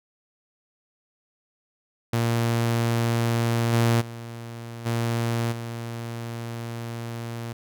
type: tone with level steps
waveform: sawtooth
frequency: 116.6 Hz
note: A#2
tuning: 1 cent sharp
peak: -17 / -14 / -31 / -19 / -27 dBFS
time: 2.13-7.53 s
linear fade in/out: 5 ms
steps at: 3.72 / 4 / 4.85 / 5.51 s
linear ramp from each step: 20 ms
effects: none